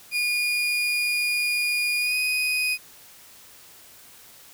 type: tone with pitch glide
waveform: 35% pulse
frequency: 2438 to 2494 Hz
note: D#7 to D#7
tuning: -36 to +3 cents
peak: -20 dBFS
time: 0.11-2.78 s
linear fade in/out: 50 ms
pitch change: +39 cents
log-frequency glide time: 1.99-2.16 s
effects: white hiss -49 dBFS RMS until 4.53 s